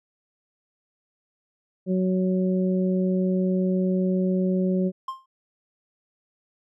harmonic tone, 185.5 Hz, F#3, 5 cents sharp, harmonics 1 / 2 / 3, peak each -21 / -27 / -31 dBFS, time 1.86-4.92 s, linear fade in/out 50 ms
triangle tone with exponential decay, 1056 Hz, C6, 16 cents sharp, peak -23 dBFS, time 5.08-5.26 s, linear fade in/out 5 ms, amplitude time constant 39 ms
effects none

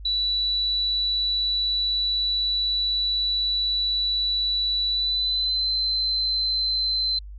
sine tone with pitch glide, 3948 to 4078 Hz, B7 to C8, -1 to -45 cents, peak -21 dBFS, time 0.05-7.19 s, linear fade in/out 5 ms, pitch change +56 cents, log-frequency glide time 4.89-5.7 s, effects added 50 Hz sine -36 dBFS peak until 7.38 s

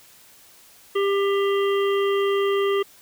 harmonic tone, 397.4 Hz, G4, 24 cents sharp, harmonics 1 / 3 / 5 / 7 / 8, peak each -19 / -28 / -33 / -36 / -35 dBFS, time 0.95-2.83 s, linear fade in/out 10 ms, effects white hiss -51 dBFS RMS until 3.01 s

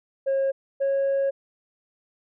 sine tone pair in turn, 542 / 548.9 Hz, C#5 / C#5, -39 / -17 cents, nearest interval unison, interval 22 cents, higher second, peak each -18 dBFS, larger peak neither, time 0.26-0.52 / 0.8-1.31 s, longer second, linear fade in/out 20 ms, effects tanh soft clip ceiling -19 dBFS

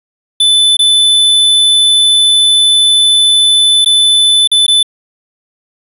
square tone with dropouts, 3507 Hz, A7, 6 cents flat, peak -6 dBFS, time 0.4-4.83 s, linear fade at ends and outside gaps 5 ms, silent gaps 0.769-0.791 / 3.847-3.859 / 4.475-4.515 / 4.666-4.68 s, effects resampled to 32000 Hz

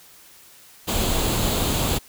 pink noise with comb filter, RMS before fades -22 dBFS, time 0.87-1.99 s, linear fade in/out 20 ms, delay 0.27 ms, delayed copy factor +0.5, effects white hiss -49 dBFS RMS until 2.08 s

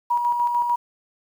sine tone with tremolo, 960 Hz, B5, 49 cents flat, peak -17 dBFS, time 0.1-0.76 s, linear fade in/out 10 ms, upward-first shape square, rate 6.7 Hz, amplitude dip 40%, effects 8-bit

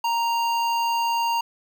square tone with notch filter, 931 Hz, A#5, 2 cents flat, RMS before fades -23 dBFS, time 0.04-1.41 s, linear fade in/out 5 ms, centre 10000 Hz, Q 0.82, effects 9-bit

